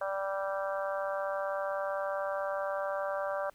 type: harmonic tone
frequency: 195.1 Hz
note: G3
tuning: 8 cents flat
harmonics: 3 / 4 / 5 / 6 / 7 / 8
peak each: -33 / -40 / -42 / -40 / -43 / -42 dBFS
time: 0.01-3.5 s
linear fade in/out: 5 ms
effects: pink hiss -65 dBFS RMS until 3.54 s